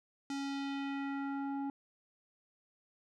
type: tone with low-pass filter sweep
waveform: square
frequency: 277.2 Hz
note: C#4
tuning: in tune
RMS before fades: -38 dBFS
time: 0.3-1.7 s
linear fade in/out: 2 ms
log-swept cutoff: 6500 to 770 Hz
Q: 1.5
effects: none